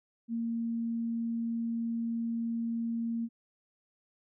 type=tone; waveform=sine; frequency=230.8 Hz; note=A#3; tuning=17 cents flat; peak=-30 dBFS; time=0.28-3.29 s; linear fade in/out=50 ms; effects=none